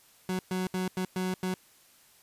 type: tone bursts at uneven times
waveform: 30% pulse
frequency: 185 Hz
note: F#3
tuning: in tune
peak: -26 dBFS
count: 6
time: 0.29-0.39 / 0.51-0.67 / 0.74-0.88 / 0.97-1.05 / 1.16-1.34 / 1.43-1.54 s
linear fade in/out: 2 ms
effects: white hiss -60 dBFS RMS until 2.22 s + resampled to 32000 Hz